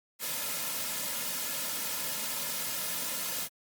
white noise with comb filter, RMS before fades -34 dBFS, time 0.19-3.49 s, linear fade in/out 50 ms, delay 2.6 ms, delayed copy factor -0.7, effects high-pass 150 Hz 12 dB/octave + Opus 48 kbps

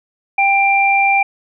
sine tone pair together, 791 / 2369 Hz, G5 / D7, +15 / +14 cents, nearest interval octave + perfect fifth, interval 1899 cents, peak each -13 dBFS, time 0.38-1.23 s, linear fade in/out 5 ms, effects none

